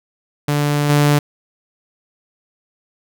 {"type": "tone with level steps", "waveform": "sawtooth", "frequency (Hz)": 146.2, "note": "D3", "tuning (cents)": -7, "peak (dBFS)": [-11, -7], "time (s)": [0.48, 1.19], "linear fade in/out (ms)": 5, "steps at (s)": 0.89, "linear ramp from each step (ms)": 10, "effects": []}